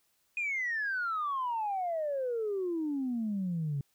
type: exponential sweep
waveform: sine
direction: down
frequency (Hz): 2489 to 136.4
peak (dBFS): -29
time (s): 0.37-3.81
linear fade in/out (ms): 2
effects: tanh soft clip ceiling -26 dBFS + white hiss -73 dBFS RMS until 3.94 s